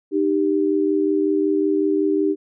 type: tone pair together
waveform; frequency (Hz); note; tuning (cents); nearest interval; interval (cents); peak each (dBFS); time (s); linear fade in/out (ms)
sine; 306.9 / 392.3; D#4 / G4; -24 / +1; major third; 425; -19; 0.11-2.36; 50
effects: none